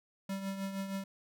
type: tone with tremolo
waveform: square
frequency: 194.6 Hz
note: G3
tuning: 12 cents flat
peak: -34 dBFS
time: 0.29-1.04 s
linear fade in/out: 5 ms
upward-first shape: triangle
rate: 6.4 Hz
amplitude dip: 60%
effects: none